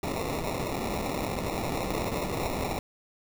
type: noise with sample-and-hold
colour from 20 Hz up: white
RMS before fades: -31 dBFS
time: 0.03-2.79 s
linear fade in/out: 2 ms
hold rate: 1575 Hz
effects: none